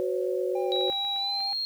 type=chord; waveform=sine; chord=F# suspended fourth; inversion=none; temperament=equal with one note detuned; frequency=370 / 506.3 / 554.4 Hz; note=F#4 / B4 / C#5; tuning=0 / +43 / 0 cents; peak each=-28 / -30 / -32 dBFS; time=0-0.9 s; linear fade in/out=0 ms
type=tone with vibrato; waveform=triangle; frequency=796 Hz; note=G5; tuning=26 cents sharp; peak=-32 dBFS; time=0.55-1.53 s; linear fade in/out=5 ms; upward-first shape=triangle; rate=4.3 Hz; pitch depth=16 cents each way
type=tone with pitch glide; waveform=sine; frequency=3887 to 4239 Hz; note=B7 to C8; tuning=-28 to +22 cents; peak=-27 dBFS; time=0.72-1.65 s; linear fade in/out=0 ms; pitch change=+150 cents; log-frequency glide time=1.15-1.49 s
type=clicks; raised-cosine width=0.3 ms; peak=-32 dBFS; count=8; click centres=0.762 / 0.81 / 0.882 / 0.925 / 1.049 / 1.162 / 1.405 / 1.53 s
effects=9-bit